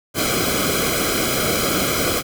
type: noise with comb filter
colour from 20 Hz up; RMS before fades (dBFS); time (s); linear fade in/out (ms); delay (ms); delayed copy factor
pink; -20; 0.14-2.23; 50; 1.1; -0.9
effects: none